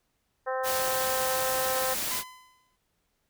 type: harmonic tone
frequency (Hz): 260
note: C4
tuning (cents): -11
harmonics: 2 / 3 / 4 / 5 / 6 / 7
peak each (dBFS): -30 / -34 / -36 / -38 / -40 / -41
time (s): 0.46-1.95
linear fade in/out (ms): 20
type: noise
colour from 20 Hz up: white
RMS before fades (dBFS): -31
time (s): 0.63-2.24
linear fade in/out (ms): 50
type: tone with exponential decay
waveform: sawtooth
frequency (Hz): 1015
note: B5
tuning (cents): +47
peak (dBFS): -30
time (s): 2.11-2.76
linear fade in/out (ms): 0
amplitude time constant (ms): 140
effects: pink hiss -75 dBFS RMS until 3.29 s